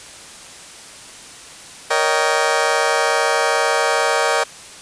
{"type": "chord", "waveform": "20% pulse", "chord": "Eb dominant seventh", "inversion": "second", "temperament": "just", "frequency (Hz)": [466.7, 560, 622.3, 777.8], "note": ["Bb4", "Db5", "Eb5", "G5"], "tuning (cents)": [2, 18, 0, -14], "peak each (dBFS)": -16, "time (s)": [1.9, 4.44], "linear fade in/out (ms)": 10, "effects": ["white hiss -38 dBFS RMS until 4.81 s", "resampled to 22050 Hz"]}